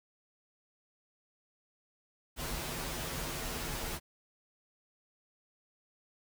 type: noise with comb filter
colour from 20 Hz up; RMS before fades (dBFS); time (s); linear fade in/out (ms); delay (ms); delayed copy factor
pink; -38; 2.36-4; 50; 10; -1
effects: none